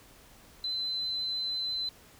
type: tone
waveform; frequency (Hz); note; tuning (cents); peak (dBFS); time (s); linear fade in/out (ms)
sine; 4047; B7; +42; -30; 0.64-1.89; 2
effects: pink hiss -56 dBFS RMS until 2.19 s